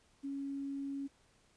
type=tone with quantisation; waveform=sine; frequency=277.2 Hz; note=C#4; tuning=in tune; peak=-37 dBFS; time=0.23-1.08 s; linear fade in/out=20 ms; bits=11; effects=pink hiss -69 dBFS RMS until 1.56 s + resampled to 22050 Hz